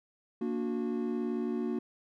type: chord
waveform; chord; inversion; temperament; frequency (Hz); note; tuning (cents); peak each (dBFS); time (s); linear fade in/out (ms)
triangle; Bb augmented; none; just; 233.1 / 291.4 / 364.2; Bb3 / D4 / F#4; 0 / -13 / -27; -31 / -35 / -33; 0.41-1.79; 5
effects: none